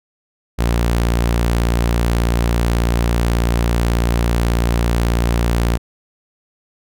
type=tone; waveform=sawtooth; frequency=58.27 Hz; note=A#1; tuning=in tune; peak=-10 dBFS; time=0.58-5.78 s; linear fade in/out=20 ms; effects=none